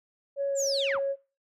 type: tone with pitch glide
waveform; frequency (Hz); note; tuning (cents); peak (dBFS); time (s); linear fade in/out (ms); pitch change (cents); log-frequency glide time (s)
sine; 558 to 551.3; C#5 to C#5; +11 to -10; -25; 0.36-1.16; 50; -21; 0.47-0.57
type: linear sweep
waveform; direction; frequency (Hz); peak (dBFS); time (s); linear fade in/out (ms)
sine; down; 7590 to 587.3; -26; 0.55-1; 50
effects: noise-tail reverb RT60 0.4 s tail -24 dB re dry + tanh soft clip ceiling -21 dBFS